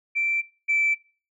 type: tone pair in turn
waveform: sine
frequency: 2342 / 2326 Hz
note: D7 / D7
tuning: -5 / -17 cents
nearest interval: unison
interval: 12 cents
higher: first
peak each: -21 / -18 dBFS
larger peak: second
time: 0.15-0.42 / 0.68-0.95 s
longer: neither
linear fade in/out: 20 ms
effects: noise-tail reverb RT60 0.4 s tail -22 dB re dry + tanh soft clip ceiling -14 dBFS